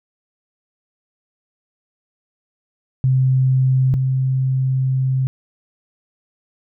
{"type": "tone pair in turn", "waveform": "sine", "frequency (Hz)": [130.6, 131.35], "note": ["C3", "C3"], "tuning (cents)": [-3, 7], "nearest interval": "unison", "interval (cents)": 10, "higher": "second", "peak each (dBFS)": [-12, -15], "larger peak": "first", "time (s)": [[3.04, 3.94], [3.94, 5.27]], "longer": "second", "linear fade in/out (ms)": 0, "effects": []}